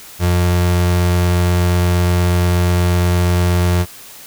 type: tone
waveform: 35% pulse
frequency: 88.4 Hz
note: F2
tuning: 22 cents sharp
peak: -10 dBFS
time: 0.19-3.86 s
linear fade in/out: 50 ms
effects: white hiss -37 dBFS RMS until 4.26 s